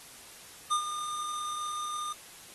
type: tone with ADSR envelope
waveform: square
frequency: 1212 Hz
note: D#6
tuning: 46 cents flat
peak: -24 dBFS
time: 0.7-2.13 s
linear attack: 23 ms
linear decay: 91 ms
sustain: -10 dB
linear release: 8 ms
effects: white hiss -50 dBFS RMS until 2.54 s + AAC 32 kbps